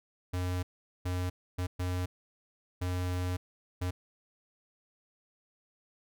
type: tone bursts at uneven times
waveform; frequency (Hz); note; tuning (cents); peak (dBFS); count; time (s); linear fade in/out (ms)
square; 90.3; F#2; -42; -31; 6; 0.33-0.63 / 1.05-1.3 / 1.58-1.67 / 1.79-2.06 / 2.81-3.37 / 3.81-3.91; 10
effects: none